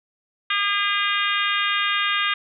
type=harmonic tone; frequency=405.5 Hz; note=G#4; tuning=41 cents flat; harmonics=3 / 4 / 5 / 6 / 7 / 8 / 9; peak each=-25 / -26 / -27 / -28 / -28 / -29 / -30 dBFS; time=0.5-2.34 s; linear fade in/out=5 ms; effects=none